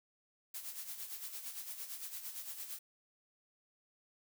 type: noise with tremolo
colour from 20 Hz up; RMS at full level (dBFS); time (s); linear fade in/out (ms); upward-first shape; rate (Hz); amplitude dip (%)
blue; -43; 0.54-2.79; 5; sine; 8.8; 60
effects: none